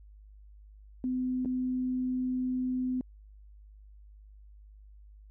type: tone with dropouts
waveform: sine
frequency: 254.4 Hz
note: C4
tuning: 48 cents flat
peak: -28 dBFS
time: 1.04-3.01 s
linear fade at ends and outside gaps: 1 ms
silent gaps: 1.449-1.457 s
effects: added 51 Hz sine -50 dBFS peak until 5.3 s